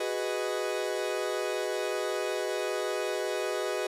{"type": "chord", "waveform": "40% pulse", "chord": "G# minor seventh", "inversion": "third", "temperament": "equal with one note detuned", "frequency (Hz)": [370, 415.3, 496.2, 622.3], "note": ["F#4", "G#4", "B4", "D#5"], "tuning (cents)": [0, 0, 8, 0], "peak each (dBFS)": -34, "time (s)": [0, 3.87], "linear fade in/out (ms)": 5, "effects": ["low-pass 11000 Hz 12 dB/octave"]}